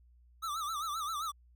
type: tone with vibrato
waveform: square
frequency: 1244.5 Hz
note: D#6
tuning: in tune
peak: -35 dBFS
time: 0.42-1.32 s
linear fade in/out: 20 ms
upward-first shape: sine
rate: 7.6 Hz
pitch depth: 130 cents each way
effects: added 60 Hz sine -59 dBFS peak until 1.55 s